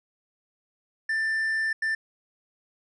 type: tone bursts at uneven times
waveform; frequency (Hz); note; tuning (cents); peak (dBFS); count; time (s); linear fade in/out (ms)
triangle; 1778; A6; +18; -22; 2; 1.09-1.73 / 1.82-1.95; 5
effects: resampled to 22050 Hz